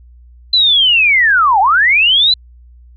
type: linear two-way sweep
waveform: sine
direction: down then up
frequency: 4073 to 740 to 4073 Hz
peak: -7 dBFS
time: 0.53-2.34 s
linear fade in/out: 5 ms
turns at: 1.6 s
effects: added 60 Hz sine -38 dBFS peak until 2.96 s